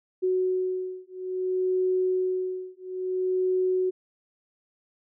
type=beating tone pair; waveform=sine; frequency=370 / 370.59 Hz; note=F#4 / F#4; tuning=0 / +3 cents; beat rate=0.59 Hz; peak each=-27 / -27 dBFS; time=0.22-3.91 s; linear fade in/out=20 ms; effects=none